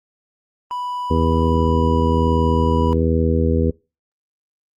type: tone with pitch glide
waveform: triangle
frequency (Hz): 987 to 980.2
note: B5 to B5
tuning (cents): -1 to -13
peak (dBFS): -21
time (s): 0.71-2.93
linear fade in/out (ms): 0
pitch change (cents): -12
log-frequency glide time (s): 1.3-2.22
type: harmonic tone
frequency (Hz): 81.3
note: E2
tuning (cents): -23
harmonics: 1 / 2 / 3 / 4 / 5 / 6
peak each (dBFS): -18 / -23 / -21 / -26 / -24 / -23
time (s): 1.1-3.71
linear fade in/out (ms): 10
effects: noise-tail reverb RT60 0.3 s tail -25 dB re dry + Opus 24 kbps